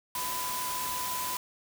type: tone in noise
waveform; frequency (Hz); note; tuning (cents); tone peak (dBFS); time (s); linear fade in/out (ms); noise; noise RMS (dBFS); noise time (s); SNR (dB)
sine; 1000; B5; +21; -34; 0.15-1.37; 2; white; -35; 0.15-1.37; -2
effects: none